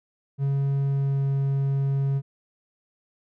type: tone with pitch glide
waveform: triangle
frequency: 138.59 to 137.63 Hz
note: C#3 to C#3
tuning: 0 to -12 cents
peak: -19 dBFS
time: 0.38-2.22 s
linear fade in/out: 50 ms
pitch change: -12 cents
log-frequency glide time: 0.87-1.25 s
effects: none